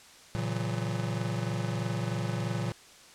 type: chord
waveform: square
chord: F# dominant seventh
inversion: first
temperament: just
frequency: 115.62 / 138.75 / 166.5 / 185 Hz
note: A#2 / C#3 / E3 / F#3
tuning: -14 / +2 / +18 / 0 cents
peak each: -33 / -38 / -37 / -38 dBFS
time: 0.35-2.72 s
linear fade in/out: 0 ms
effects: white hiss -53 dBFS RMS until 3.14 s + low-pass 8000 Hz 12 dB/octave